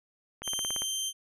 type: click train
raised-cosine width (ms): 0.5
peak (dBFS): -23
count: 8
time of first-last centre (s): 0.42-0.82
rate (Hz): 17.5
type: tone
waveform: 20% pulse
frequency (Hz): 3136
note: G7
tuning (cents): 0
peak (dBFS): -25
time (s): 0.43-1.13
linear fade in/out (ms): 50
effects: resampled to 32000 Hz